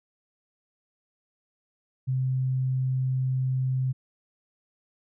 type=tone; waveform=sine; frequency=130 Hz; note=C3; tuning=11 cents flat; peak=-23 dBFS; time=2.07-3.93 s; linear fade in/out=20 ms; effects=none